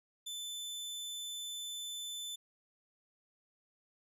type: tone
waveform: sawtooth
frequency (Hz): 3520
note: A7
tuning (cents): 0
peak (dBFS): -37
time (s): 0.26-2.36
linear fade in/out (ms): 10
effects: resampled to 32000 Hz